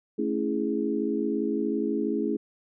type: chord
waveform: sine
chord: A major seventh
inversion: none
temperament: equal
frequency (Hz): 220 / 277.2 / 329.6 / 415.3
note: A3 / C#4 / E4 / G#4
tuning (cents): 0 / 0 / 0 / 0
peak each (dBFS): -30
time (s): 0.18-2.37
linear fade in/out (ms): 10
effects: none

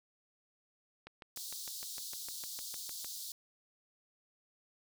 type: click train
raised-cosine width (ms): 0.3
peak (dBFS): -32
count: 14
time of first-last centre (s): 1.07-3.046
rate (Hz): 6.58
type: high-pass noise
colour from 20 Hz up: pink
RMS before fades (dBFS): -44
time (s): 1.36-3.32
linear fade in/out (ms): 2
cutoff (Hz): 3800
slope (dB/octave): 48
effects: none

